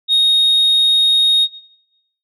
sine tone, 3729 Hz, A#7, in tune, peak -7 dBFS, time 0.08-1.48 s, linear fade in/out 50 ms, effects noise-tail reverb RT60 0.9 s tail -19 dB re dry + tanh soft clip ceiling -8 dBFS

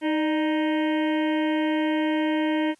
harmonic tone with a mistuned harmonic, 311.5 Hz, D#4, 2 cents sharp, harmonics 1 / 2 / 3 / 5 / 6 / 7 / 8 / 9 / 10, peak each -22 / -30 / -32 / -39 / -36 / -38 / -43 / -44 / -40 dBFS, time 0.01-2.75 s, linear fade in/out 50 ms, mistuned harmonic 2, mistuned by -57 cents, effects white hiss -62 dBFS RMS until 2.79 s + resampled to 24000 Hz

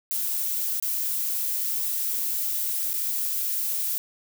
violet noise with dropouts, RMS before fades -27 dBFS, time 0.11-3.98 s, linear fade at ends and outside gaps 0 ms, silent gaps 0.799-0.825 / 2.932-2.939 s, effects none

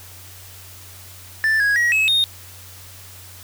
triangle tone with pitch steps, 1766 / 1656 / 1905 / 2577 / 3697 Hz, A6 / G#6 / A#6 / E7 / A#7, +6 / -5 / +37 / -40 / -15 cents, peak -13 dBFS, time 1.44-2.24 s, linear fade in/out 0 ms, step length 160 ms, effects added 92 Hz sine -43 dBFS peak until 3.43 s + white hiss -42 dBFS RMS until 3.43 s

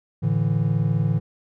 triangle chord, A suspended fourth, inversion none, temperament equal with one note detuned, 110 / 144.56 / 164.81 Hz, A2 / D3 / E3, 0 / -27 / 0 cents, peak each -21 dBFS, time 0.22-1.2 s, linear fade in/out 20 ms, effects none

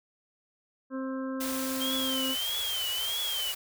harmonic tone, 263.8 Hz, C4, 14 cents sharp, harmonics 1 / 2 / 4 / 5 / 6, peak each -32 / -38 / -44 / -46 / -48 dBFS, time 0.9-2.36 s, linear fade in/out 50 ms
white band-stop noise, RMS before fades -36 dBFS, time 1.4-3.55 s, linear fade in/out 10 ms, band 110 to 410 Hz, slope 48 dB/octave
sine tone with vibrato, 3143 Hz, G7, 4 cents sharp, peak -30 dBFS, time 1.8-3.53 s, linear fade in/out 20 ms, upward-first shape triangle, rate 1.6 Hz, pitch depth 140 cents each way
effects none

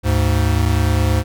square tone pair together, 74.28 / 103.83 Hz, D2 / G#2, +20 / 0 cents, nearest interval tritone, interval 580 cents, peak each -17 / -17 dBFS, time 0.03-1.24 s, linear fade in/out 50 ms, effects none

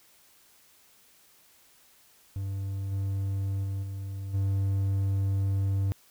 triangle tone with level steps, 97.7 Hz, G2, 5 cents flat, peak -28 / -25 / -27 / -31 / -22 dBFS, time 2.36-5.92 s, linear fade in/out 0 ms, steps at 2.91 / 3.63 / 3.82 / 4.33 s, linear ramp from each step 20 ms, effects white hiss -60 dBFS RMS until 6.1 s

